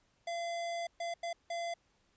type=tone bursts at uneven times; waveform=square; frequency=683 Hz; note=F5; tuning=39 cents flat; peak=-36 dBFS; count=4; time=0.27-0.87 / 1-1.14 / 1.23-1.33 / 1.5-1.74 s; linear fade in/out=5 ms; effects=pink hiss -73 dBFS RMS until 2.16 s + resampled to 16000 Hz